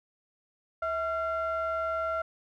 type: ring-modulated tone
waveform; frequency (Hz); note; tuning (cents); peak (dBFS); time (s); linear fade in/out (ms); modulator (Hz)
triangle; 360; F#4; -47; -23; 0.82-2.22; 5; 1010
effects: none